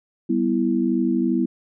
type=chord; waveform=sine; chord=E minor; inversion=first; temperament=equal with one note detuned; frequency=194.42 / 246.9 / 329.6 Hz; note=G3 / B3 / E4; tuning=-14 / 0 / 0 cents; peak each=-24 / -21 / -22 dBFS; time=0.29-1.46 s; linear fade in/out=10 ms; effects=none